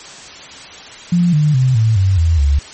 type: tone with pitch steps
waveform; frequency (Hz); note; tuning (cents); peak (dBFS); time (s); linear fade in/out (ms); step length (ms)
sine; 174.61 / 150.26 / 129.31 / 111.28 / 95.76 / 82.4 / 70.91; F3 / D3 / C3 / A2 / G2 / E2 / C#2; 0 / +40 / -20 / +20 / -40 / 0 / +40; -9; 1.12-2.59; 5; 210
effects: white hiss -34 dBFS RMS until 2.73 s + MP3 32 kbps